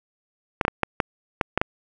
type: clicks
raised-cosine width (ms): 0.5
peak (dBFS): -4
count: 8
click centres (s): 0.612 / 0.651 / 0.681 / 0.833 / 1.002 / 1.412 / 1.576 / 1.615
effects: none